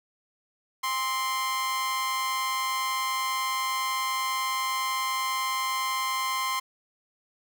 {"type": "tone with amplitude modulation", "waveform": "sawtooth", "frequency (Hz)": 1047, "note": "C6", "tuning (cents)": 1, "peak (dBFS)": -20, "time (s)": [0.83, 6.6], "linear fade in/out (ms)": 10, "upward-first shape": "sine", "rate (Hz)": 242, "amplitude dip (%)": 55, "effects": []}